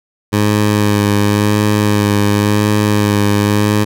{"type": "tone with vibrato", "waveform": "15% pulse", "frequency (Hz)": 103.83, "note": "G#2", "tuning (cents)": 0, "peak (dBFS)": -4, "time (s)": [0.32, 3.85], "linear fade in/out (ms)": 20, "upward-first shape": "sine", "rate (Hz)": 0.93, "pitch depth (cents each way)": 23, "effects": []}